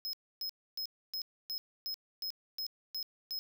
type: tone bursts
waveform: square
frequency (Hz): 5130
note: E8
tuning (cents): -48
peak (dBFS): -36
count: 10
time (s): 0.05-3.39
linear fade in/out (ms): 0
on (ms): 82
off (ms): 280
effects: none